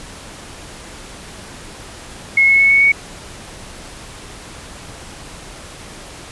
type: tone with pitch steps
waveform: sine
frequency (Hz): 2175 / 2189 / 2203 / 2217 / 2231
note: C#7 / C#7 / C#7 / C#7 / C#7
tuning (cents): -33 / -22 / -11 / 0 / +11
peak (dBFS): -8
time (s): 2.37-2.92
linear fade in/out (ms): 5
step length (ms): 110
effects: pink hiss -35 dBFS RMS until 6.31 s + resampled to 24000 Hz